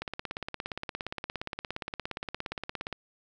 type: click train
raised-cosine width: 0.3 ms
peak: -18 dBFS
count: 51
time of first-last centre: 0.02-2.927 s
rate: 17.2 Hz
effects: none